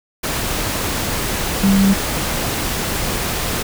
sine tone in noise, 195.7 Hz, G3, 3 cents flat, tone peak -10 dBFS, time 1.63-1.94 s, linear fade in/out 10 ms, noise pink, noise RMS -21 dBFS, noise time 0.23-3.63 s, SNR +8 dB, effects none

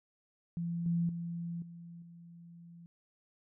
sine tone with level steps, 170.1 Hz, F3, 45 cents flat, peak -33 / -28 / -36 / -46 / -50 dBFS, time 0.57-2.86 s, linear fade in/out 0 ms, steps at 0.86 / 1.09 / 1.62 / 2.02 s, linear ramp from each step 2 ms, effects none

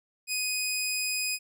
15% pulse tone, 2500 Hz, D#7, 8 cents sharp, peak -21 dBFS, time 0.27-1.39 s, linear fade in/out 50 ms, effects none

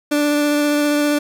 30% pulse tone with vibrato, 293.7 Hz, D4, in tune, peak -12 dBFS, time 0.11-1.19 s, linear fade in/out 10 ms, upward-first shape sine, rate 15 Hz, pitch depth 10 cents each way, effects none

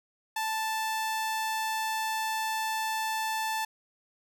sawtooth tone, 880 Hz, A5, in tune, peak -25 dBFS, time 0.36-3.65 s, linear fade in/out 5 ms, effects none

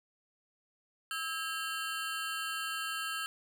25% pulse ring-modulated tone, 1459 Hz, F#6, 25 cents flat, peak -28 dBFS, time 1.11-3.26 s, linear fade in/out 0 ms, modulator 156 Hz, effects none

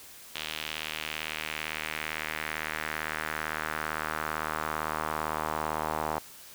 sawtooth tone with band-pass filter sweep, 77.78 Hz, D#2, in tune, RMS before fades -34 dBFS, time 0.35-6.19 s, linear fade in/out 5 ms, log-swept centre 3200 to 890 Hz, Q 2.1, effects white hiss -49 dBFS RMS until 6.54 s

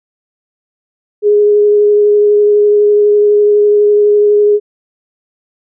sine tone with vibrato, 415.3 Hz, G#4, in tune, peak -5 dBFS, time 1.22-4.6 s, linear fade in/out 50 ms, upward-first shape triangle, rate 12 Hz, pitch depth 13 cents each way, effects none

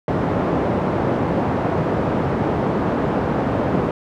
pink band-pass noise, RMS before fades -20 dBFS, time 0.08-3.91 s, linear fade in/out 2 ms, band 130 to 840 Hz, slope 12 dB/octave, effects none

